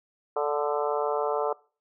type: harmonic tone with a mistuned harmonic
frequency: 146.7 Hz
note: D3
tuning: 2 cents flat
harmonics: 3 / 4 / 5 / 6 / 7 / 8 / 9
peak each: -28 / -30 / -32 / -34 / -35 / -36 / -37 dBFS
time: 0.36-1.53 s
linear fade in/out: 5 ms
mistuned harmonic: 8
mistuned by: +27 cents
effects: noise-tail reverb RT60 0.4 s tail -24 dB re dry